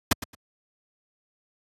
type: noise with echo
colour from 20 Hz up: pink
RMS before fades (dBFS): -18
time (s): 0.11-0.13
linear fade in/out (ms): 5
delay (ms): 110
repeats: 2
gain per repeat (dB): -14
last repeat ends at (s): 0.35
effects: high-pass 80 Hz 12 dB/octave + resampled to 32000 Hz